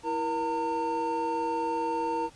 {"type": "tone cluster", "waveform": "triangle", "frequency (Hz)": [328.4, 473.5, 910], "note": ["E4", "A#4", "A#5"], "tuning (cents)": [-6, 27, -42], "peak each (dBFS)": [-32, -31, -27], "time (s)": [0.03, 2.3], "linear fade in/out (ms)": 50, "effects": ["pink hiss -55 dBFS RMS until 2.35 s", "resampled to 22050 Hz"]}